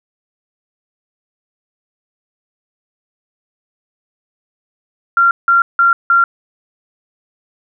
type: tone bursts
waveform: sine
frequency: 1380 Hz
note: F6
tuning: 21 cents flat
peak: -7 dBFS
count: 4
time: 5.17-6.24 s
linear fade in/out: 2 ms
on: 140 ms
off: 170 ms
effects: none